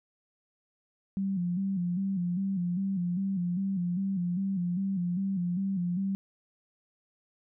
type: tone with vibrato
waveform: sine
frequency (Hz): 185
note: F#3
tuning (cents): 0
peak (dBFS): -27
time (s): 1.17-6.15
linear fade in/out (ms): 0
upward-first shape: square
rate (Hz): 2.5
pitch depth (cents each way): 88
effects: none